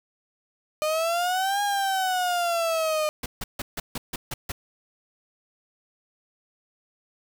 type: exponential two-way sweep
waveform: 35% pulse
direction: up then down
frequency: 607 to 820 to 607 Hz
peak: -21 dBFS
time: 0.82-3.09 s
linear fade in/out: 0 ms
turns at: 1.62 s
type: noise bursts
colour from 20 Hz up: pink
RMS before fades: -31 dBFS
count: 8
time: 3.23-4.52 s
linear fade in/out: 5 ms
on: 30 ms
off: 150 ms
effects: none